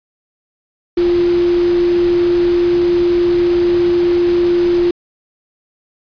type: tone in noise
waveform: sine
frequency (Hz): 349.2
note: F4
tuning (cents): 0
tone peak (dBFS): -10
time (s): 0.97-4.91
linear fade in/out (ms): 5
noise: pink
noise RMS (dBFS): -28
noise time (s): 0.97-4.91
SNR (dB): +15
effects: resampled to 11025 Hz